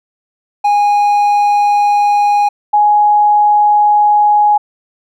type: tone pair in turn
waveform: triangle / sine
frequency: 823 / 834 Hz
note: G#5 / G#5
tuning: -16 / +7 cents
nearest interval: unison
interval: 23 cents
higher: second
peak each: -6 dBFS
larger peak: neither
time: 0.64-2.49 / 2.73-4.58 s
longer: neither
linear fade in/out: 10 ms
effects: none